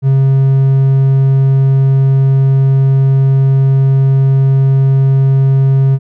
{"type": "tone", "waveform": "triangle", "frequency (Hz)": 135, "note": "C#3", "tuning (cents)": -45, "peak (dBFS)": -4, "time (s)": [0.02, 5.99], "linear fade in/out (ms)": 50, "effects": []}